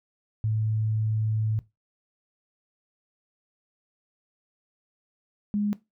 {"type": "tone pair in turn", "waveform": "sine", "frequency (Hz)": [109.1, 206.6], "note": ["A2", "G#3"], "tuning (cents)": [-14, -9], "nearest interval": "major seventh", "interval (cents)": 1105, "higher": "second", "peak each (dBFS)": -23, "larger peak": "neither", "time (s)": [[0.44, 1.59], [5.54, 5.73]], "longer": "first", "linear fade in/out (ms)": 0, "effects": ["noise-tail reverb RT60 0.2 s tail -17 dB re dry"]}